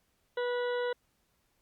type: harmonic tone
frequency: 488.6 Hz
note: B4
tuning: 19 cents flat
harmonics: 1 / 2 / 3 / 4 / 6 / 7 / 8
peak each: -30 / -40 / -40 / -45 / -50 / -50 / -50 dBFS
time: 0.37-0.93 s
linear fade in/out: 5 ms
effects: pink hiss -74 dBFS RMS until 1.61 s + Opus 48 kbps